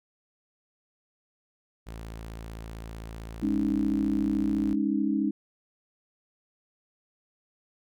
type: tone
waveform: sawtooth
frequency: 55.6 Hz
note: A1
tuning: 19 cents sharp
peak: -34 dBFS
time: 1.86-4.75 s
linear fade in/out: 20 ms
type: chord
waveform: sine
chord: Ab suspended fourth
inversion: none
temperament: equal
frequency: 207.7 / 277.2 / 311.1 Hz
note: Ab3 / Db4 / Eb4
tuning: 0 / 0 / 0 cents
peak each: -28 dBFS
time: 3.42-5.31 s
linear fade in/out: 10 ms
effects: none